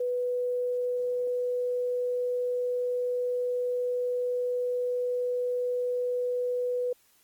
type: tone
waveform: sine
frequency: 493.9 Hz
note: B4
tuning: in tune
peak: -26 dBFS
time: 0-6.93 s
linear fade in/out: 5 ms
effects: white hiss -64 dBFS RMS until 7.23 s + Opus 24 kbps